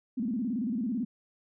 sine tone with vibrato, 233.2 Hz, A#3, 1 cent sharp, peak -28 dBFS, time 0.17-1.05 s, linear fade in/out 10 ms, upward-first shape square, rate 18 Hz, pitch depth 170 cents each way, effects none

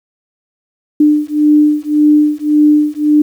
sine beating tone pair, 298.5 / 300.3 Hz, D4 / D4, +28 / +39 cents, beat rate 1.8 Hz, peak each -10 dBFS, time 1-3.22 s, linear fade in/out 5 ms, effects 7-bit

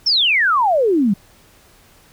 sine exponential sweep, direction down, 5588 to 185 Hz, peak -12 dBFS, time 0.06-1.14 s, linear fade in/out 10 ms, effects pink hiss -50 dBFS RMS until 2.12 s

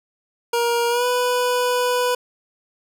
25% pulse tone with pitch glide, 471.9 to 494.5 Hz, A#4 to B4, +21 to +2 cents, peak -14 dBFS, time 0.53-2.15 s, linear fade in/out 5 ms, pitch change +81 cents, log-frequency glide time 0.89-1.05 s, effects none

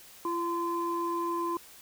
sine tone pair together, 340.8 / 1030 Hz, F4 / C6, -42 / -28 cents, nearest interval octave + perfect fifth, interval 1914 cents, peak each -31 / -30 dBFS, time 0.25-1.57 s, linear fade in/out 2 ms, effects tanh soft clip ceiling -21 dBFS + white hiss -52 dBFS RMS until 1.81 s

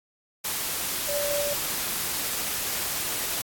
sine tone in noise, 579 Hz, D5, 25 cents flat, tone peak -27 dBFS, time 1.08-1.54 s, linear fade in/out 10 ms, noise white, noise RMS -29 dBFS, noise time 0.44-3.42 s, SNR -1 dB, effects AAC 64 kbps

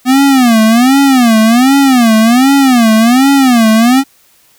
square tone with vibrato, 246.9 Hz, B3, in tune, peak -5 dBFS, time 0.05-4.04 s, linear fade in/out 50 ms, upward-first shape sine, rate 1.3 Hz, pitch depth 210 cents each way, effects white hiss -48 dBFS RMS until 4.58 s

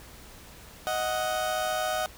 30% pulse tone pair together, 625.8 / 740 Hz, D#5 / F#5, +10 / 0 cents, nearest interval minor third, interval 290 cents, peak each -27 dBFS, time 0.87-2.06 s, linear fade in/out 0 ms, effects added 60 Hz sine -54 dBFS peak until 2.17 s + pink hiss -49 dBFS RMS until 2.17 s

